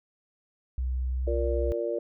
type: tone with pitch glide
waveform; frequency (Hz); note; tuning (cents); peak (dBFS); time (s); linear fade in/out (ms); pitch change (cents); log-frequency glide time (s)
sine; 63.4 to 63.88; B1 to C2; +46 to -41; -26; 0.78-1.72; 0; +13; 1.1-1.23
type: chord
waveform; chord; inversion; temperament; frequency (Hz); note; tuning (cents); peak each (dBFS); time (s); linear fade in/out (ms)
sine; Bb major; second; just; 349.6 / 466.2 / 582.7; F4 / Bb4 / D5; +2 / 0 / -14; -32 / -31 / -31; 1.27-1.99; 5
effects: none